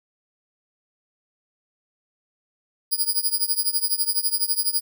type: tone with tremolo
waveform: 5% pulse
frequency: 4901 Hz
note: D#8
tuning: 27 cents flat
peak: -10 dBFS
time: 2.91-4.81 s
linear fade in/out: 20 ms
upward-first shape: triangle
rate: 12 Hz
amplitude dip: 95%
effects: none